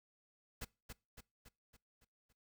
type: noise with echo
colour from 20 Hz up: pink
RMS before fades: -44 dBFS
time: 0.61-0.65 s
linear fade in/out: 10 ms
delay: 280 ms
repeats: 6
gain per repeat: -5 dB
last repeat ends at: 2.33 s
effects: noise-tail reverb RT60 0.3 s tail -24 dB re dry